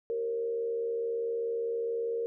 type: tone with frequency modulation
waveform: sine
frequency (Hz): 463.5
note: A#4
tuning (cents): -10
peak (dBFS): -29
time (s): 0.1-2.26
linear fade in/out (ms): 0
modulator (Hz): 75.3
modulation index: 0.47
effects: none